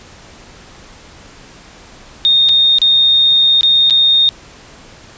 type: tone with dropouts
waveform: sine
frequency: 3682 Hz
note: A#7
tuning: 22 cents flat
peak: -7 dBFS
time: 2.25-4.29 s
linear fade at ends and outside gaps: 0 ms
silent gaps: 2.488-2.492 / 2.785-2.817 / 3.61-3.632 / 3.899-3.907 s
effects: pink hiss -39 dBFS RMS until 5.17 s + resampled to 16000 Hz